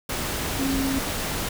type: tone in noise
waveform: sine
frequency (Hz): 270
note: C#4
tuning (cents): -45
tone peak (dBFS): -23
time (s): 0.59-0.99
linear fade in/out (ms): 5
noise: pink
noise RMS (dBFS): -28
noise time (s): 0.09-1.49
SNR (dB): +2
effects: none